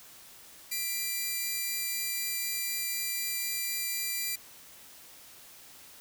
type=tone pair together; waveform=5% pulse; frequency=1987 / 2363 Hz; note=B6 / D7; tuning=+10 / +10 cents; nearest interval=minor third; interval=300 cents; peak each=-27 / -22 dBFS; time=0.71-4.36 s; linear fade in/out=10 ms; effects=white hiss -52 dBFS RMS until 6 s